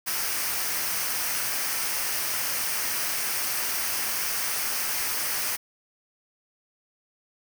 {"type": "noise with comb filter", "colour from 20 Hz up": "white", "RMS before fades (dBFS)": -28, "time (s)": [0.06, 5.57], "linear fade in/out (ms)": 20, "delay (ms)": 0.27, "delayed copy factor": -0.5, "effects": []}